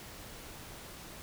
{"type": "silence", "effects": ["pink hiss -48 dBFS RMS until 1.22 s"]}